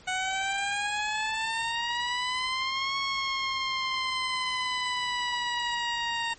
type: exponential two-way sweep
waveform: 15% pulse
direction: up then down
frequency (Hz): 739 to 1100 to 925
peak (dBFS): -21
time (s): 0.07-6.34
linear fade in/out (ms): 10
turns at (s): 2.97
effects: pink hiss -53 dBFS RMS until 6.38 s + MP3 32 kbps